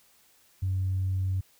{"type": "tone", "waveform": "sine", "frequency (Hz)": 94.2, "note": "F#2", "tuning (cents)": 32, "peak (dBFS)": -24, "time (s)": [0.62, 1.41], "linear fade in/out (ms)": 10, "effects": ["tanh soft clip ceiling -21 dBFS", "white hiss -62 dBFS RMS until 1.59 s"]}